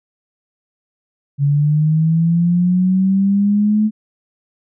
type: linear sweep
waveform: sine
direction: up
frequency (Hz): 140 to 216.5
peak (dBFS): -11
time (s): 1.38-3.91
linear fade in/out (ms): 50
effects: none